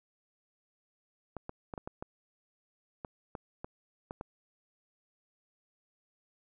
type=clicks; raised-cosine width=1 ms; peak=-25 dBFS; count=11; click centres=1.367 / 1.494 / 1.738 / 1.778 / 1.875 / 2.025 / 3.048 / 3.352 / 3.645 / 4.109 / 4.211 s; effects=none